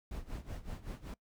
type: noise with tremolo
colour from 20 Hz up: brown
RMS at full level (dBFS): -40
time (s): 0.11-1.14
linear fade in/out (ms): 2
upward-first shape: sine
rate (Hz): 5.3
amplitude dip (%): 85
effects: noise-tail reverb RT60 0.1 s tail -23 dB re dry